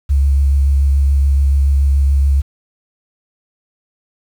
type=tone with vibrato; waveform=sine; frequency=69.3 Hz; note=C#2; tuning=in tune; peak=-9 dBFS; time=0.09-2.42 s; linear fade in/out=20 ms; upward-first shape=triangle; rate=7 Hz; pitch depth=26 cents each way; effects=7-bit